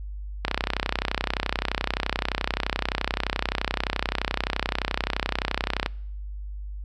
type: click train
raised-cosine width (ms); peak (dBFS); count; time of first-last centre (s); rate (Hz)
0.3; -7; 172; 0.45-5.861; 31.6
effects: noise-tail reverb RT60 0.7 s tail -26 dB re dry + added 50 Hz sine -32 dBFS peak until 6.84 s